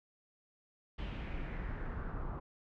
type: noise with low-pass filter sweep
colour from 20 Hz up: brown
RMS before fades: -40 dBFS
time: 0.98-2.4 s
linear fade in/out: 10 ms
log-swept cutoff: 3100 to 1100 Hz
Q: 2.7
effects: none